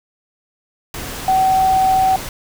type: tone in noise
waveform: sine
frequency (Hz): 759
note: F#5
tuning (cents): +44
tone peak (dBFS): -11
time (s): 1.28-2.16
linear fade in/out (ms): 2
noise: pink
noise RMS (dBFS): -28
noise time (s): 0.94-2.29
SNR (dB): +14
effects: none